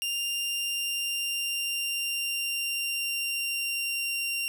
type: tone with pitch glide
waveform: sawtooth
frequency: 2794 to 2768 Hz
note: F7 to F7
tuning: 0 to -16 cents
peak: -25 dBFS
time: 0.02-4.48 s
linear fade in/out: 0 ms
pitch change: -16 cents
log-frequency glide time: 0.28-4.17 s
effects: none